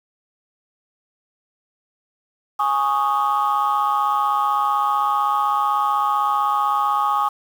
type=chord; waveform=sine; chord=Ab suspended fourth; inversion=none; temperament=equal; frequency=830.6 / 1108.7 / 1244.5 Hz; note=Ab5 / Db6 / Eb6; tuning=0 / 0 / 0 cents; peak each=-20 dBFS; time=2.59-7.29 s; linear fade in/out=10 ms; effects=tanh soft clip ceiling -11 dBFS + 7-bit